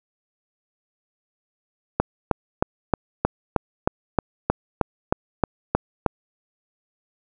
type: click train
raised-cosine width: 1 ms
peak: -3 dBFS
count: 14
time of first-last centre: 2-6.062 s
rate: 3.2 Hz
effects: none